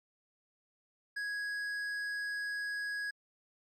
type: tone with tanh clipping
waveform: sine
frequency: 1661.2 Hz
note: G#6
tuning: in tune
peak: -36 dBFS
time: 1.16-3.11 s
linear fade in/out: 10 ms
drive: 9 dB
effects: MP3 96 kbps